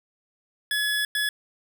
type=tone bursts at uneven times; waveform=25% pulse; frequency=1700 Hz; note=G#6; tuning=40 cents sharp; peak=-19 dBFS; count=2; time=0.71-1.05 / 1.15-1.29 s; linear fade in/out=2 ms; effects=none